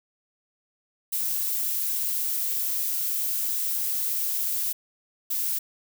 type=noise bursts at uneven times; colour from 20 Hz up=violet; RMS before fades=-27 dBFS; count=2; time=1.12-4.73 / 5.3-5.59 s; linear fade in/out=10 ms; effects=none